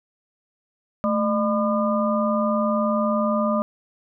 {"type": "harmonic tone with a mistuned harmonic", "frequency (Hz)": 201.6, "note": "G3", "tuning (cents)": 49, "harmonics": [1, 3, 5, 6], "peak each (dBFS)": [-22, -23, -31, -26], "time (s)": [1.04, 3.62], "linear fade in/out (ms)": 0, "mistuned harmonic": 1, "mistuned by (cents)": 140, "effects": []}